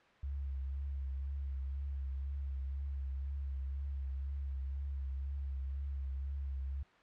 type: tone with vibrato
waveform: sine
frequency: 68.3 Hz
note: C#2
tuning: 25 cents flat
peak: -36 dBFS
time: 0.23-6.83 s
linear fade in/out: 5 ms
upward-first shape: triangle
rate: 2 Hz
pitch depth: 46 cents each way
effects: white hiss -63 dBFS RMS until 7.02 s + low-pass 2000 Hz 12 dB/octave